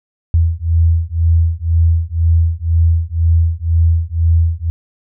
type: beating tone pair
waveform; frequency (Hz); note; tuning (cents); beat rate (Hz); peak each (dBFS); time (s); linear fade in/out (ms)
sine; 81.9 / 83.9; E2 / E2; -11 / +31; 2; -13; 0.34-4.7; 0
effects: none